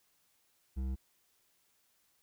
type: tone with hard clipping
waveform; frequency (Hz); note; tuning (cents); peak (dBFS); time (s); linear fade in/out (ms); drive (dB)
sine; 65.2; C2; -5; -35; 0.76-0.96; 20; 9
effects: white hiss -73 dBFS RMS until 2.22 s